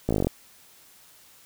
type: slowing click train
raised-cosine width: 2 ms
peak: -10 dBFS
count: 10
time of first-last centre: 0.09-0.27 s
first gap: 17 ms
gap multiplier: 1.04
effects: white hiss -54 dBFS RMS until 1.45 s